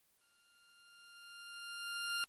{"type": "tone with exponential growth", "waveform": "20% pulse", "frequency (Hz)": 1399, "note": "F6", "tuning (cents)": 3, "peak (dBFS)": -29, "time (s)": [0.21, 2.24], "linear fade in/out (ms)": 0, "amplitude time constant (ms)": 440, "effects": ["white hiss -74 dBFS RMS until 2.28 s", "Opus 24 kbps"]}